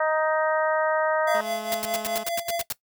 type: harmonic tone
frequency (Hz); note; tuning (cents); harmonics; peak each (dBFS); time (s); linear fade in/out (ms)
312.5; D#4; +8; 2 / 3 / 4 / 5 / 6; -23 / -27 / -29 / -31 / -33; 0-1.41; 5
type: tone with tremolo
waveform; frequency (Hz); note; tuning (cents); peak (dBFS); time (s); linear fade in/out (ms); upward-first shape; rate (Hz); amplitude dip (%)
square; 681; F5; -44; -25; 1.27-2.63; 5; triangle; 4.9; 85
type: tone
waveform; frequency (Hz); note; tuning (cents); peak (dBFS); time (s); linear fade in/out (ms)
10% pulse; 214; A3; -48; -25; 1.34-2.24; 10
type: noise bursts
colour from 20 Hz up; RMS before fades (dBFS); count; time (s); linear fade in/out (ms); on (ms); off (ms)
white; -28; 10; 1.72-2.724; 0; 23; 86
effects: noise-tail reverb RT60 0.1 s tail -19 dB re dry